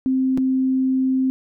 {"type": "tone with dropouts", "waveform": "sine", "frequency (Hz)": 261.6, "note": "C4", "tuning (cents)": 0, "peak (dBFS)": -16, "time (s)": [0.06, 1.3], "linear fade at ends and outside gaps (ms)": 0, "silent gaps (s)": [0.375, 0.381], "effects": []}